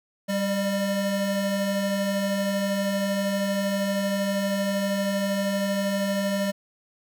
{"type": "tone pair together", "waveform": "square", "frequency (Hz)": [196.4, 601.9], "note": ["G3", "D5"], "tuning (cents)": [4, 42], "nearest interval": "octave + perfect fifth", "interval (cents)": 1938, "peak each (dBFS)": [-26, -28], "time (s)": [0.28, 6.52], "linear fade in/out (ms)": 20, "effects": []}